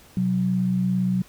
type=tone pair together; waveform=sine; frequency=127.33 / 185 Hz; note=C3 / F#3; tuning=-47 / 0 cents; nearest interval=tritone; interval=647 cents; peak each=-27 / -20 dBFS; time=0.17-1.22 s; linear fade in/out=2 ms; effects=pink hiss -51 dBFS RMS until 1.28 s